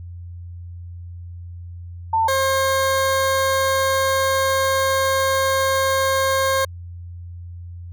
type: tone pair in turn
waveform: sine / 20% pulse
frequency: 895 / 534.6 Hz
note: A5 / C5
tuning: +29 / +37 cents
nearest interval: major sixth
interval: 892 cents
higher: first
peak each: -15 / -12 dBFS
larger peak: second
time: 2.13-2.28 / 2.28-6.65 s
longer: second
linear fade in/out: 5 ms
effects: added 87 Hz sine -32 dBFS peak until 7.92 s